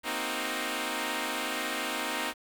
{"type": "chord", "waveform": "5% pulse", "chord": "C half-diminished seventh", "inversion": "third", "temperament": "equal", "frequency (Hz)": [233.1, 261.6, 311.1, 370], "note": ["Bb3", "C4", "Eb4", "Gb4"], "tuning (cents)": [0, 0, 0, 0], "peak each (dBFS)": [-26, -24, -23, -29], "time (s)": [0.03, 2.34], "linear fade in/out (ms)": 50, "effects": ["9-bit"]}